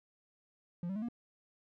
triangle tone with pitch steps, 173.7 / 192.73 / 213.8 / 237.3 Hz, F3 / G3 / A3 / A#3, -9 / -29 / -49 / +31 cents, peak -33 dBFS, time 0.83-1.086 s, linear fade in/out 2 ms, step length 64 ms, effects none

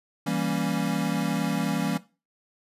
square chord, E diminished seventh, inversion none, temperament equal, 164.81 / 196 / 233.1 / 277.2 Hz, E3 / G3 / Bb3 / Db4, 0 / 0 / 0 / 0 cents, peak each -31 dBFS, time 0.26-1.98 s, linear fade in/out 10 ms, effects noise-tail reverb RT60 0.3 s tail -17 dB re dry + resampled to 32000 Hz

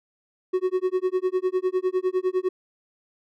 triangle tone with tremolo, 370 Hz, F#4, in tune, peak -16 dBFS, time 0.53-2.49 s, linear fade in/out 10 ms, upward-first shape sine, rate 9.9 Hz, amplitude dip 100%, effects none

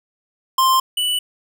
square tone pair in turn, 1049 / 2967 Hz, C6 / F#7, +4 / +4 cents, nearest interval octave + tritone, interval 1800 cents, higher second, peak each -13 / -18 dBFS, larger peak first, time 0.58-0.8 / 0.97-1.19 s, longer neither, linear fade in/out 5 ms, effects none

